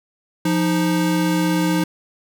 square tone pair together, 174.6 / 311.1 Hz, F3 / D#4, 0 / 0 cents, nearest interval minor seventh, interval 1000 cents, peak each -20 dBFS, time 0.45-1.84 s, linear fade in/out 5 ms, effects none

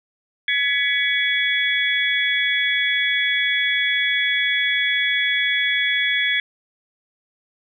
sine tone cluster, 1689 / 1981 / 2247 / 3375 Hz, G#6 / B6 / C#7 / G#7, +29 / +5 / +23 / +27 cents, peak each -23 dBFS, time 0.48-6.4 s, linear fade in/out 2 ms, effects none

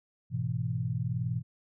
sine chord, E major, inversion first, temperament equal, 103.83 / 123.47 / 164.81 Hz, G#2 / B2 / E3, 0 / 0 / 0 cents, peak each -35 / -31 / -35 dBFS, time 0.3-1.43 s, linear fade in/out 50 ms, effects none

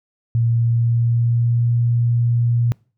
sine tone with pitch glide, 116.5 to 118.74 Hz, A#2 to A#2, -1 to +32 cents, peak -14 dBFS, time 0.35-2.72 s, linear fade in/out 0 ms, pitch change +33 cents, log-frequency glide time 0.47-1.7 s, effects noise-tail reverb RT60 0.4 s tail -25 dB re dry

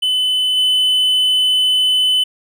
triangle tone with level steps, 3018 Hz, F#7, 34 cents sharp, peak -12 / -10 dBFS, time 0.02-2.24 s, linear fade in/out 10 ms, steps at 0.56 s, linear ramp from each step 20 ms, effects none

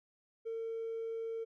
sine tone with hard clipping, 453.6 Hz, A#4, 47 cents flat, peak -37 dBFS, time 0.45-1.45 s, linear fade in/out 20 ms, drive 1 dB, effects none

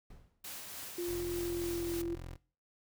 brown noise with exponential decay, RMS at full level -49 dBFS, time 0.1-0.55 s, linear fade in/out 5 ms, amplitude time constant 96 ms
white noise with tremolo, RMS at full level -44 dBFS, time 0.44-2.02 s, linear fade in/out 5 ms, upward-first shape sine, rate 3.4 Hz, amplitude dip 30%
sine tone with pitch glide, 349.2 to 340.2 Hz, F4 to F4, 0 to -45 cents, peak -34 dBFS, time 0.98-2.15 s, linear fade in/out 5 ms, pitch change -45 cents, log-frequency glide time 1.25-2.03 s
20% pulse tone, 43.24 Hz, F1, 16 cents flat, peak -38 dBFS, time 1.06-2.38 s, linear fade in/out 50 ms
effects noise-tail reverb RT60 0.4 s tail -20 dB re dry

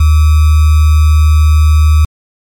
sine tone with sample-and-hold, 76.7 Hz, D#2, 24 cents flat, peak -3 dBFS, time 0-2.05 s, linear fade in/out 5 ms, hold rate 1225 Hz, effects MP3 64 kbps

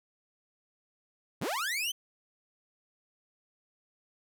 sawtooth linear sweep, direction up, 85.5 to 3136 Hz, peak -27 dBFS, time 1.41-1.92 s, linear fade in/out 10 ms, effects none

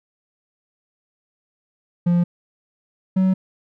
triangle tone pair in turn, 174.1 / 188.09 Hz, F3 / F#3, -5 / +29 cents, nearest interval minor second, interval 134 cents, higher second, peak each -12 dBFS, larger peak neither, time 2.06-2.24 / 3.16-3.34 s, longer neither, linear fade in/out 10 ms, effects none

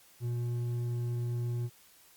sine tone with hard clipping, 120 Hz, B2, 49 cents flat, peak -32 dBFS, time 0.2-1.7 s, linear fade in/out 50 ms, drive 5 dB, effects white hiss -60 dBFS RMS until 2.16 s + Opus 48 kbps

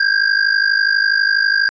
square ring-modulated tone, 1600 Hz, G6, 35 cents sharp, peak -10 dBFS, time 0-1.69 s, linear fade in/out 0 ms, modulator 26.1 Hz, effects resampled to 16000 Hz

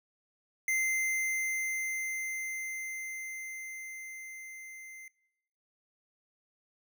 square tone with level ramp, 2080 Hz, C7, 11 cents flat, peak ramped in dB -28 to -47 dBFS, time 0.68-5.08 s, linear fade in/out 2 ms, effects noise-tail reverb RT60 1.0 s tail -23 dB re dry

